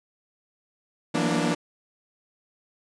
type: tone cluster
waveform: sawtooth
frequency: 166.1 / 182.4 / 231.6 / 240.5 / 294.3 Hz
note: E3 / F#3 / A#3 / B3 / D4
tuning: +13 / -24 / -11 / -46 / +4 cents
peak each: -24 / -27 / -25 / -27 / -23 dBFS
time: 1.14-1.55 s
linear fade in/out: 10 ms
effects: resampled to 22050 Hz

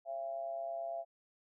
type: tone with amplitude modulation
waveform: sine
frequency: 676 Hz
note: E5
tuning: 43 cents sharp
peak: -34 dBFS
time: 0.05-1.05 s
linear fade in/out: 50 ms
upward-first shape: sine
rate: 129 Hz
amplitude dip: 65%
effects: none

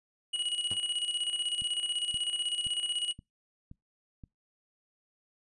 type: tone with tremolo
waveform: square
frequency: 2911 Hz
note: F#7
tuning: 29 cents flat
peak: -29 dBFS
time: 0.33-3.13 s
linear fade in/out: 10 ms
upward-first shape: square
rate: 16 Hz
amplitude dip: 60%
type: tone with exponential decay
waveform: sawtooth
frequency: 98 Hz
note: G2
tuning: in tune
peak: -33 dBFS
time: 0.71-0.8 s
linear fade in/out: 5 ms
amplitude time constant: 18 ms
type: click train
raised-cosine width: 5 ms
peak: -34 dBFS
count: 6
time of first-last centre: 1.62-4.238 s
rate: 1.91 Hz
effects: noise-tail reverb RT60 0.2 s tail -25 dB re dry + resampled to 24000 Hz

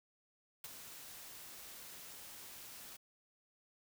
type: noise with ADSR envelope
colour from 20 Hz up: white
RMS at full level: -44 dBFS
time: 0.64-2.97 s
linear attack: 4 ms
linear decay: 25 ms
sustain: -8 dB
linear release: 13 ms
effects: none

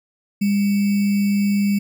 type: tone with sample-and-hold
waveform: sine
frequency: 201.9 Hz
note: G#3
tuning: 49 cents flat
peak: -15 dBFS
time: 0.41-1.79 s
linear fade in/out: 10 ms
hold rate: 2450 Hz
effects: none

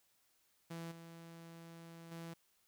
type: tone with level steps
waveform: sawtooth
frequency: 166.6 Hz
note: E3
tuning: 19 cents sharp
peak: -40 / -48 / -42 dBFS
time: 0.7-2.34 s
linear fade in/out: 10 ms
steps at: 0.91 / 2.11 s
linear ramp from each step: 10 ms
effects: white hiss -75 dBFS RMS until 2.67 s

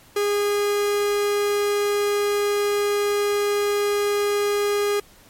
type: tone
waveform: 45% pulse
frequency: 410 Hz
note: G#4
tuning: 22 cents flat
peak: -19 dBFS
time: 0.16-5 s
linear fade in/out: 5 ms
effects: pink hiss -51 dBFS RMS until 5.29 s + MP3 64 kbps

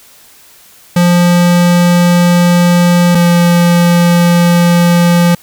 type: tone pair in turn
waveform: square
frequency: 175 / 173.19 Hz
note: F3 / F3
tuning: +4 / -14 cents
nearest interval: unison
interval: 18 cents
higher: first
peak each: -6 dBFS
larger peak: neither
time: 0.96-3.15 / 3.15-5.35 s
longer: second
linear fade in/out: 5 ms
effects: white hiss -41 dBFS RMS until 5.42 s

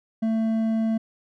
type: tone with hard clipping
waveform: triangle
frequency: 222.9 Hz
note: A3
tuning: 23 cents sharp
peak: -22 dBFS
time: 0.22-0.98 s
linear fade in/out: 10 ms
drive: 9 dB
effects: none

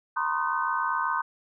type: tone cluster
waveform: sine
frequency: 925 / 1011 / 1078 / 1232 / 1520 Hz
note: A#5 / B5 / C#6 / D#6 / F#6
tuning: -14 / +40 / -49 / -17 / +46 cents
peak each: -31 dBFS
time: 0.16-1.22 s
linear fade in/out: 10 ms
effects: none

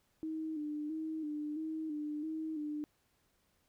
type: tone with vibrato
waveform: sine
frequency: 307.6 Hz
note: D#4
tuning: 20 cents flat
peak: -36 dBFS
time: 0.23-2.84 s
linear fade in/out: 0 ms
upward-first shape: square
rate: 1.5 Hz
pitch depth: 49 cents each way
effects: pink hiss -75 dBFS RMS until 3.68 s

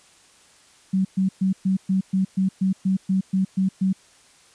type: tone bursts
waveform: sine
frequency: 190 Hz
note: F#3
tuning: 46 cents sharp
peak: -17 dBFS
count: 13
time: 0.93-3.93 s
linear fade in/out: 10 ms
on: 120 ms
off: 120 ms
effects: white hiss -54 dBFS RMS until 4.54 s + resampled to 22050 Hz

